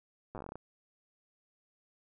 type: slowing click train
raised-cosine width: 1 ms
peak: -29 dBFS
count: 12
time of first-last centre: 0.35-0.556 s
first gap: 8 ms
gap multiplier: 1.16
effects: none